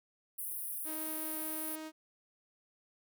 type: high-pass noise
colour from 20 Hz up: pink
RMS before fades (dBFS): -40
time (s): 0.38-1.76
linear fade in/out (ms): 10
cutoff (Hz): 9400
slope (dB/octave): 96
type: tone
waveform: sawtooth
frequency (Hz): 313.7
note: D#4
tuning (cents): +14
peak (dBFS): -38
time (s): 0.84-1.92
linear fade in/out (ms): 50
effects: none